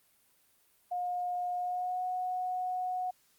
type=tone with pitch glide; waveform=sine; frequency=716 to 733.2 Hz; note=F5 to F#5; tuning=+43 to -16 cents; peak=-31 dBFS; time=0.91-3.11 s; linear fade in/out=10 ms; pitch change=+41 cents; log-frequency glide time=1.56-2.03 s; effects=white hiss -68 dBFS RMS until 3.38 s + Opus 32 kbps